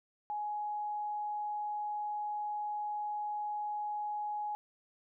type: tone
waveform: sine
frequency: 837 Hz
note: G#5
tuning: 13 cents sharp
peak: -34 dBFS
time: 0.3-4.55 s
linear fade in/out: 0 ms
effects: none